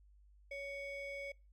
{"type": "ring-modulated tone", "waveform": "triangle", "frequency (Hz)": 1396.9, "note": "F6", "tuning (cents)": 0, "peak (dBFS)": -37, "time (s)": [0.51, 1.32], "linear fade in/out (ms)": 5, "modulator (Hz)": 837, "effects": ["noise-tail reverb RT60 0.3 s tail -24 dB re dry", "added 50 Hz sine -61 dBFS peak until 1.52 s"]}